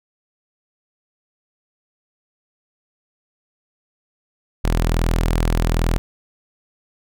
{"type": "tone", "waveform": "sawtooth", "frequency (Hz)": 41.2, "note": "E1", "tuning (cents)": 0, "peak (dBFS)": -12, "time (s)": [4.64, 5.98], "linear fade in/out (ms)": 0, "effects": []}